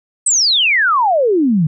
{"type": "exponential sweep", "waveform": "sine", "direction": "down", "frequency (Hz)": [8410, 146.83], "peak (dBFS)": -10, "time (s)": [0.26, 1.67], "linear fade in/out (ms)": 5, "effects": []}